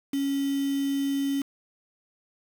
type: tone with quantisation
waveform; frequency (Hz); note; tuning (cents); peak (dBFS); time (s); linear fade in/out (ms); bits
sine; 277.2; C#4; 0; -24; 0.13-1.42; 5; 6
effects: none